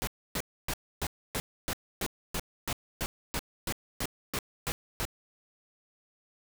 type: noise bursts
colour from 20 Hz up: pink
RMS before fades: -32 dBFS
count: 16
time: 0.02-5.052 s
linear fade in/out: 0 ms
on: 52 ms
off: 280 ms
effects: none